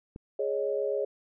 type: click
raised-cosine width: 3 ms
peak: -28 dBFS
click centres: 0.161 s
type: chord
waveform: sine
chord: Ab suspended fourth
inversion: none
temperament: equal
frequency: 415.3 / 554.4 / 622.3 Hz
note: Ab4 / Db5 / Eb5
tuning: 0 / 0 / 0 cents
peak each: -30 / -30 / -35 dBFS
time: 0.39-1.05 s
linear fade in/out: 5 ms
effects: none